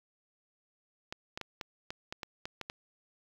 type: clicks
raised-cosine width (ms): 0.2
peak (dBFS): -20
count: 10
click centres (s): 1.125 / 1.375 / 1.413 / 1.612 / 1.905 / 2.125 / 2.232 / 2.455 / 2.613 / 2.699
effects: low-pass 5000 Hz 12 dB/octave + 8-bit